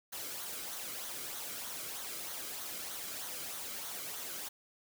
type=noise with flanger; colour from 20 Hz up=white; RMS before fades=-42 dBFS; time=0.12-4.49 s; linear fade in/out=10 ms; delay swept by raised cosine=0.39 to 1.15 ms; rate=3.2 Hz; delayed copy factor=-0.5; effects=none